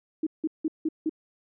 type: tone bursts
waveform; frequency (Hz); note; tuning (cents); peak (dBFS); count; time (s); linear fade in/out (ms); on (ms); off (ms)
sine; 315.9; D#4; +26; -23; 5; 0.23-1.095; 5; 37; 170
effects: none